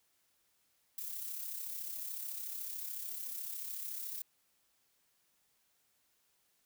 violet noise with amplitude modulation, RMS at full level -40 dBFS, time 0.98-4.22 s, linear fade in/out 2 ms, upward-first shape sine, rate 33.8 Hz, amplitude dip 45%, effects white hiss -75 dBFS RMS until 6.65 s

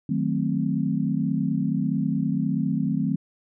sine chord, D# diminished seventh, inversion none, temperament equal, 155.56 / 185 / 220 / 261.6 Hz, D#3 / F#3 / A3 / C4, 0 / 0 / 0 / 0 cents, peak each -27 dBFS, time 0.09-3.16 s, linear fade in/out 5 ms, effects none

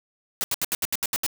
white noise bursts, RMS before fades -25 dBFS, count 9, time 0.41-1.264 s, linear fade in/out 0 ms, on 30 ms, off 73 ms, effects none

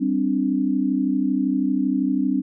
sine chord, G suspended fourth, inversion none, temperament just, 196 / 261.3 / 294 Hz, G3 / C4 / D4, 0 / -2 / +2 cents, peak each -25 / -21 / -23 dBFS, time 0-2.42 s, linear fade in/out 20 ms, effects none

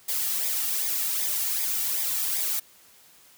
blue noise with flanger, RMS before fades -27 dBFS, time 0.08-2.6 s, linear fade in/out 10 ms, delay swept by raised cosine 0.69 to 1.99 ms, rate 2.6 Hz, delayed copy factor -0.6, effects white hiss -55 dBFS RMS until 3.37 s + high-pass 60 Hz 12 dB/octave

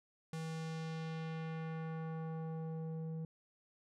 square tone with low-pass filter sweep, 161 Hz, E3, 41 cents flat, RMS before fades -42 dBFS, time 0.33-3.25 s, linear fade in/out 2 ms, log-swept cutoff 9500 to 360 Hz, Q 0.99, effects none

